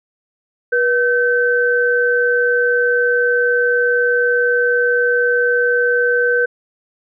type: tone pair together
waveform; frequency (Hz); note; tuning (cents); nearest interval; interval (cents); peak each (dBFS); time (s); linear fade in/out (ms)
sine; 484.4 / 1538; B4 / G6; -34 / -33; octave + minor sixth; 2001; -15; 0.72-6.46; 10
effects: none